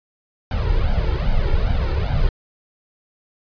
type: noise with flanger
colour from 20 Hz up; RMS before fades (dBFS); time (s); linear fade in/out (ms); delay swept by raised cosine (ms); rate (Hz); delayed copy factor
brown; -18; 0.51-2.29; 2; 1.3 to 2.23; 2.5; +0.9
effects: resampled to 11025 Hz